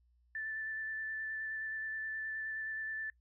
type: tone with vibrato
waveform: sine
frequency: 1760 Hz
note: A6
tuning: in tune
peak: -37 dBFS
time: 0.35-3.1 s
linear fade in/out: 2 ms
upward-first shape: square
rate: 9.5 Hz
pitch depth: 9 cents each way
effects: noise-tail reverb RT60 0.1 s tail -24 dB re dry + added 60 Hz sine -67 dBFS peak until 3.2 s